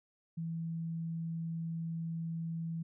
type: tone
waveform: sine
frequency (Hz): 164.81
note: E3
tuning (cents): 0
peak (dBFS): -35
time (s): 0.37-2.83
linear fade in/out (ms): 10
effects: none